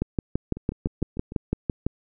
two click trains, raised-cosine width 3 ms, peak -10 / -23 dBFS, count 12 / 6, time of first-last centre 0.02-1.866 / 0.57-1.321 s, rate 5.96 / 6.66 Hz, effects none

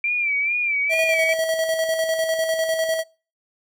sine tone with vibrato, 2349 Hz, D7, in tune, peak -19 dBFS, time 0.04-1.33 s, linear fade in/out 2 ms, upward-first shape sine, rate 2.3 Hz, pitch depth 74 cents each way
square tone with tremolo, 647 Hz, E5, 32 cents flat, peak -19 dBFS, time 0.89-3.04 s, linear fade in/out 50 ms, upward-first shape square, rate 10 Hz, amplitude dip 40%
effects noise-tail reverb RT60 0.4 s tail -26 dB re dry

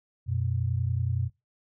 sine tone pair together, 91.6 / 122.36 Hz, F#2 / B2, -17 / -16 cents, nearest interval perfect fourth, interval 501 cents, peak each -28 dBFS, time 0.26-1.3 s, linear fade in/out 50 ms, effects noise-tail reverb RT60 0.2 s tail -18 dB re dry

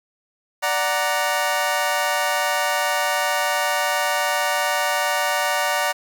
20% pulse chord, D augmented, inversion none, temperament equal, 587.3 / 740 / 932.3 Hz, D5 / F#5 / A#5, 0 / 0 / 0 cents, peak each -19 dBFS, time 0.62-5.93 s, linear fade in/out 20 ms, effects 8-bit

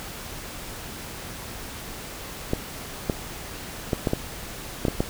clicks, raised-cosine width 2 ms, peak -8 dBFS, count 8, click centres 2.534 / 3.098 / 3.932 / 4.072 / 4.134 / 4.852 / 4.883 / 5.005 s, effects pink hiss -37 dBFS RMS until 5.09 s

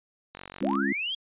click train, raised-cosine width 0.3 ms, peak -24 dBFS, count 20, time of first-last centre 0.35-0.754 s, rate 47 Hz
harmonic tone, 68 Hz, C#2, 33 cents flat, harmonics 3 / 4 / 5, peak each -29 / -28 / -32 dBFS, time 0.61-0.93 s, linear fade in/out 5 ms
sine linear sweep, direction up, 466.2 to 3322 Hz, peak -28 dBFS, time 0.63-1.15 s, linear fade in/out 5 ms
effects resampled to 8000 Hz

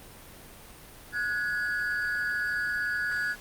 triangle ring-modulated tone, 1568 Hz, G6, in tune, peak -22 dBFS, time 1.12-3.36 s, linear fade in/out 50 ms, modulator 109 Hz, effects pink hiss -48 dBFS RMS until 3.4 s + Opus 32 kbps

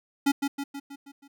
square tone with echo, 280 Hz, C#4, 18 cents sharp, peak -20 dBFS, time 0.26-0.32 s, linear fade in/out 10 ms, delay 160 ms, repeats 6, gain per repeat -5 dB, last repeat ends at 1.28 s, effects none

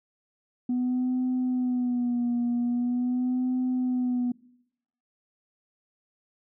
sine tone with vibrato, 246.9 Hz, B3, in tune, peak -22 dBFS, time 0.69-4.32 s, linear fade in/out 5 ms, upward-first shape sine, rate 0.43 Hz, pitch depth 50 cents each way, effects noise-tail reverb RT60 0.8 s tail -23 dB re dry + tanh soft clip ceiling -21 dBFS

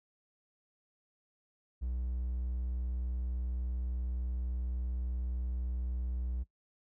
triangle tone, 61.74 Hz, B1, in tune, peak -31 dBFS, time 1.81-6.44 s, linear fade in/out 20 ms, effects noise-tail reverb RT60 0.1 s tail -18 dB re dry

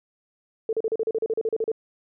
sine tone bursts, 444.8 Hz, A4, 19 cents sharp, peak -21 dBFS, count 14, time 0.69-1.717 s, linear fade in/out 2 ms, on 39 ms, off 37 ms, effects none

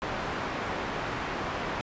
white low-pass noise, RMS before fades -33 dBFS, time 0.02-1.81 s, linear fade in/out 0 ms, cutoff 1400 Hz, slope 12 dB/octave, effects resampled to 16000 Hz

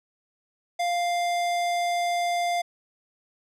sine tone with hard clipping, 698.5 Hz, F5, in tune, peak -25 dBFS, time 0.79-2.62 s, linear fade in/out 10 ms, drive 18 dB, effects none

